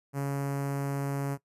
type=tone with notch filter; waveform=sawtooth; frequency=139.7 Hz; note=C#3; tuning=14 cents sharp; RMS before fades=-31 dBFS; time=0.13-1.38 s; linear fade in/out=50 ms; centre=3600 Hz; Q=0.52; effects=noise-tail reverb RT60 0.1 s tail -18 dB re dry + resampled to 32000 Hz